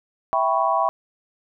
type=chord; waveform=sine; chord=C# half-diminished seventh; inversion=first; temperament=equal; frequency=659.3 / 784 / 987.8 / 1108.7 Hz; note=E5 / G5 / B5 / C#6; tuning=0 / 0 / 0 / 0 cents; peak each=-23 dBFS; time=0.33-0.89 s; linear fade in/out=0 ms; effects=none